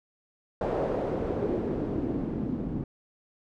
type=noise with low-pass filter sweep; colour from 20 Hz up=white; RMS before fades=-30 dBFS; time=0.61-2.84 s; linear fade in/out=2 ms; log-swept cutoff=580 to 230 Hz; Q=2.1; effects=none